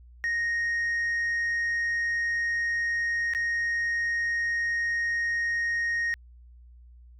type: tone with dropouts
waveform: sine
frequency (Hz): 1864.7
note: A#6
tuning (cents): 0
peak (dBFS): -22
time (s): 0.24-6.14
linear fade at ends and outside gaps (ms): 0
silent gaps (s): 3.336-3.349
effects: tanh soft clip ceiling -24 dBFS + added 60 Hz sine -48 dBFS peak until 7.19 s